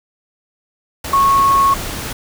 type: tone in noise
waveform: sine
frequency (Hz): 1100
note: C#6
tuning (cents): -14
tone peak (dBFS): -9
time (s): 1.13-1.74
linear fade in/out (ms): 5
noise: pink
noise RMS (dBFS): -25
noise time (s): 1.04-2.13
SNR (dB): +13
effects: none